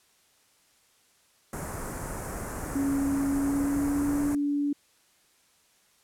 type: band-stop noise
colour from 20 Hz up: pink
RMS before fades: -35 dBFS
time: 1.53-4.35 s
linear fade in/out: 2 ms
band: 1700 to 7300 Hz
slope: 24 dB/octave
type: tone with pitch glide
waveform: sine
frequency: 277.2 to 287.8 Hz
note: C#4 to D4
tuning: 0 to -35 cents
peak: -24 dBFS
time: 2.75-4.73 s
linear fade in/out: 5 ms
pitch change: +65 cents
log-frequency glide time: 3.23-4.21 s
effects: white hiss -64 dBFS RMS until 6.03 s + low-pass 11000 Hz 12 dB/octave